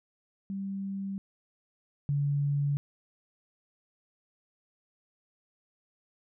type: tone pair in turn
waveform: sine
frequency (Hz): 195.6 / 142.91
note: G3 / D3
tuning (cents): -4 / -47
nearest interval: perfect fourth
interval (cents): 543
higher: first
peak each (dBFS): -32 / -25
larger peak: second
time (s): 0.5-1.18 / 2.09-2.77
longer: neither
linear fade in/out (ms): 0
effects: none